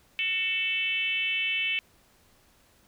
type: tone with frequency modulation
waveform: sine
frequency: 2636 Hz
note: E7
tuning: 1 cent flat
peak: -25 dBFS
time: 0.19-1.79 s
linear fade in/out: 0 ms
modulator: 405 Hz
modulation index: 1.1
effects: pink hiss -62 dBFS RMS until 2.87 s